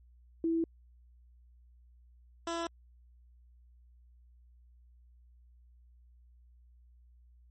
sine / 15% pulse tone pair in turn, 329.6 / 335.9 Hz, E4 / E4, 0 / +33 cents, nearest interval unison, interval 33 cents, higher second, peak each -27 dBFS, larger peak neither, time 0.44-0.64 / 2.47-2.67 s, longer neither, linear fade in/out 2 ms, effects added 60 Hz sine -57 dBFS peak until 7.5 s + MP3 32 kbps

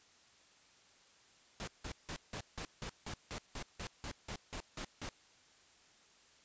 pink noise bursts, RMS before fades -43 dBFS, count 15, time 1.6-5.09 s, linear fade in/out 0 ms, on 74 ms, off 170 ms, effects white hiss -65 dBFS RMS until 6.44 s + resampled to 16000 Hz

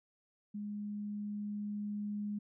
sine tone with level ramp, 207.1 Hz, G#3, 5 cents flat, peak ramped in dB -38 to -35 dBFS, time 0.54-2.39 s, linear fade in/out 10 ms, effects none

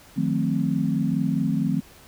sine chord, D# diminished seventh, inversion none, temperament equal with one note detuned, 155.56 / 180.25 / 220 / 261.6 Hz, D#3 / F#3 / A3 / C4, 0 / -45 / 0 / 0 cents, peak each -26 dBFS, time 0.16-1.81 s, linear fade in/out 20 ms, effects pink hiss -50 dBFS RMS until 2.07 s

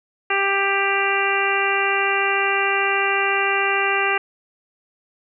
harmonic tone, 394.6 Hz, G4, 11 cents sharp, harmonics 1 / 2 / 3 / 4 / 5 / 6 / 7, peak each -25 / -25 / -25 / -25 / -25 / -25 / -25 dBFS, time 0.3-4.18 s, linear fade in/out 5 ms, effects none

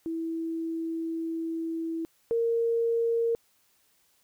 sine tone pair in turn, 327.7 / 462.5 Hz, E4 / A#4, -10 / -14 cents, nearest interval tritone, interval 596 cents, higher second, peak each -29 / -23 dBFS, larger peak second, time 0.06-2.05 / 2.31-3.35 s, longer first, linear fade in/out 0 ms, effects white hiss -67 dBFS RMS until 4.23 s

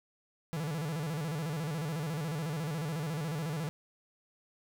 45% pulse tone with vibrato, 155.56 Hz, D#3, in tune, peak -33 dBFS, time 0.53-3.69 s, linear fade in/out 0 ms, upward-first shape square, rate 14 Hz, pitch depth 120 cents each way, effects 10-bit

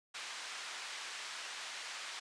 pink band-pass noise, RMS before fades -45 dBFS, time 0.14-2.2 s, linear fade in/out 10 ms, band 1300 to 6400 Hz, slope 12 dB/octave, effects resampled to 22050 Hz

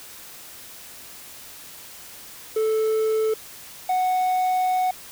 triangle tone pair in turn, 438 / 739 Hz, A4 / F#5, -8 / -2 cents, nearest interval major sixth, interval 906 cents, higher second, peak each -17 dBFS, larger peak neither, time 2.56-3.34 / 3.89-4.91 s, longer second, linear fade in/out 5 ms, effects white hiss -42 dBFS RMS until 5.11 s

